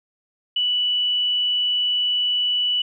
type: tone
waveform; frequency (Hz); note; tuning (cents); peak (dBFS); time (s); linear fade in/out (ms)
sine; 2960; F#7; 0; -18; 0.56-2.82; 5
effects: none